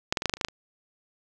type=clicks; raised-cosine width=0.2 ms; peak=-6 / -8 / -13 / -6 / -10 / -7 / -27 / -11 / -6 / -22 dBFS; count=10; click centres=0.125 / 0.172 / 0.221 / 0.257 / 0.296 / 0.338 / 0.37 / 0.412 / 0.448 / 0.485 s; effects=none